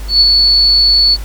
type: tone with ADSR envelope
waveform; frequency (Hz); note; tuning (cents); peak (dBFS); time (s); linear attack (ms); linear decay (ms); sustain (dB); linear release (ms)
sine; 4435; C#8; 0; -3; 0.08-1.17; 130; 23; -3; 36
effects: added 50 Hz sine -21 dBFS peak until 1.24 s + pink hiss -34 dBFS RMS until 1.24 s